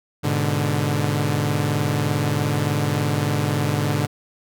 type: chord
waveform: sawtooth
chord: G# diminished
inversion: none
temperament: equal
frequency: 103.83 / 123.47 / 146.83 Hz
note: G#2 / B2 / D3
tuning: 0 / 0 / 0 cents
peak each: -20 / -23 / -18 dBFS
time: 0.23-4.07 s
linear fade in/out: 20 ms
effects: none

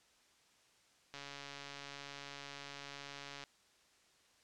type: click train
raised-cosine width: 0.2 ms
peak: -30 dBFS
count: 325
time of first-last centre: 1.14-3.438 s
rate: 141 Hz
effects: white hiss -69 dBFS RMS until 4.43 s + low-pass 7000 Hz 12 dB/octave

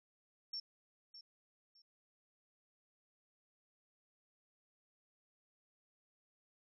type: tone with echo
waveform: sine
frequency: 5440 Hz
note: F8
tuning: 46 cents flat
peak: -40 dBFS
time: 0.53-0.6 s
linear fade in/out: 5 ms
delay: 610 ms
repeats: 2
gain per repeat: -12 dB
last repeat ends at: 1.82 s
effects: none

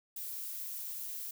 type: noise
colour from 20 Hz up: violet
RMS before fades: -41 dBFS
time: 0.16-1.31 s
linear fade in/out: 5 ms
effects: none

